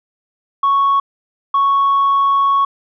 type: tone bursts at uneven times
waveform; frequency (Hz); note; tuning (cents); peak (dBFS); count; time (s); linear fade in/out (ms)
sine; 1108.7; C#6; 0; -9; 2; 0.63-1 / 1.54-2.65; 5
effects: tanh soft clip ceiling -8 dBFS